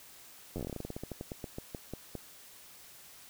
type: slowing click train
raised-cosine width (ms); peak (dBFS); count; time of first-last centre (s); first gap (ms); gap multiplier
2; -25; 24; 0.56-2.153; 10; 1.15
effects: white hiss -54 dBFS RMS until 3.29 s